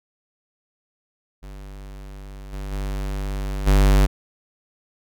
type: tone with level steps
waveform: square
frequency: 49.01 Hz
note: G1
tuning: in tune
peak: -36 / -29 / -25 / -13 dBFS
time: 1.42-4.07 s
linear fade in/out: 20 ms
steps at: 2.52 / 2.71 / 3.66 s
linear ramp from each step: 20 ms
effects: none